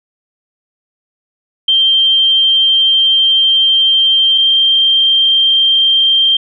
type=tone pair in turn; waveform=sine; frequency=3154 / 3166 Hz; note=G7 / G7; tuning=+10 / +17 cents; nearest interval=unison; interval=7 cents; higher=second; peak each=-7 dBFS; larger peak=neither; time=1.68-4.38 / 4.38-6.37 s; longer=first; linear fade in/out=5 ms; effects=none